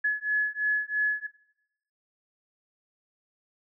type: beating tone pair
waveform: sine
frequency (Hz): 1700 / 1703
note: G#6 / G#6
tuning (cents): +40 / +43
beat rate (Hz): 3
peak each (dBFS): -27 / -27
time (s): 0.04-1.27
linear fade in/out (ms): 10
effects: noise-tail reverb RT60 0.8 s tail -19 dB re dry